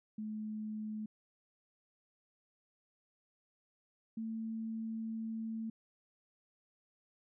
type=tone pair in turn; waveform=sine; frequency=215 / 223.4 Hz; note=A3 / A3; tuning=-40 / +27 cents; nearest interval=minor second; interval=67 cents; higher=second; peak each=-38 / -37 dBFS; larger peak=second; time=0.18-1.06 / 4.17-5.7 s; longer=second; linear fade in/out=5 ms; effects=none